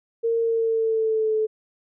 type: tone with pitch glide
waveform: sine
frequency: 459.4 to 434.6 Hz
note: A#4 to A4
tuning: -25 to -21 cents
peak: -19 dBFS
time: 0.23-1.47 s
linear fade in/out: 20 ms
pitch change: -96 cents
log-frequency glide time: 0.4-1.35 s
effects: none